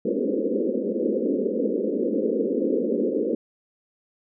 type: band-pass noise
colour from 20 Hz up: white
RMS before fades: -24 dBFS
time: 0.05-3.35 s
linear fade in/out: 5 ms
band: 200 to 530 Hz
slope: 96 dB/octave
effects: none